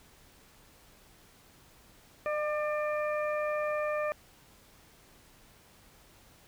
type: harmonic tone with a mistuned harmonic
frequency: 598 Hz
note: D5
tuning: 31 cents sharp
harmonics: 1 / 2 / 3 / 4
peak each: -30 / -36 / -40 / -42 dBFS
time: 2.26-4.12 s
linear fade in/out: 0 ms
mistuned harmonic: 1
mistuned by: +15 cents
effects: pink hiss -59 dBFS RMS until 6.47 s